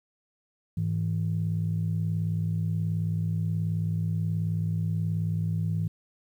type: tone pair together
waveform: sine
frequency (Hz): 103.83 / 162.48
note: G#2 / E3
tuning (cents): 0 / -25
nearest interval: minor sixth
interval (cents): 775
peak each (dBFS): -27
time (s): 0.77-5.88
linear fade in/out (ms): 5
effects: tanh soft clip ceiling -18 dBFS + 10-bit